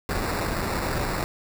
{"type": "noise with sample-and-hold", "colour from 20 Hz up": "pink", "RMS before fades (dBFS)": -27, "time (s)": [0.09, 1.24], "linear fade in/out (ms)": 0, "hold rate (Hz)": 3150, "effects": []}